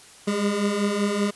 25% pulse beating tone pair, 200 / 205.2 Hz, G3 / G#3, +35 / -21 cents, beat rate 5.2 Hz, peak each -24 / -19 dBFS, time 0.27-1.31 s, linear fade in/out 10 ms, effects white hiss -48 dBFS RMS until 1.35 s + resampled to 24000 Hz

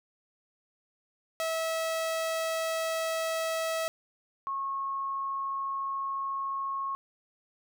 sawtooth / sine tone pair in turn, 649 / 1091.5 Hz, E5 / C#6, -27 / -27 cents, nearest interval major sixth, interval 900 cents, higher second, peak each -25 / -30 dBFS, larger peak first, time 1.4-3.88 / 4.47-6.95 s, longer neither, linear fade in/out 0 ms, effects none

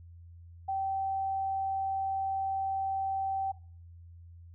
sine tone, 775 Hz, G5, 20 cents flat, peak -29 dBFS, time 0.68-3.52 s, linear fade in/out 10 ms, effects noise-tail reverb RT60 0.4 s tail -18 dB re dry + added 85 Hz sine -48 dBFS peak until 4.54 s

